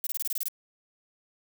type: noise bursts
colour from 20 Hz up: violet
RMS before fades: -30 dBFS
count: 9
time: 0.04-0.484 s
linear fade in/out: 2 ms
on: 28 ms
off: 24 ms
effects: none